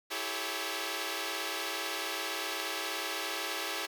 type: chord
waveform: 5% pulse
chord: A dominant seventh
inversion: second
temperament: equal with one note detuned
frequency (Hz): 329.6 / 392 / 430 / 554.4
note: E4 / G4 / A4 / C#5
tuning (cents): 0 / 0 / -40 / 0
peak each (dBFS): -28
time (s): 0.1-3.87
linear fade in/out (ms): 20
effects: none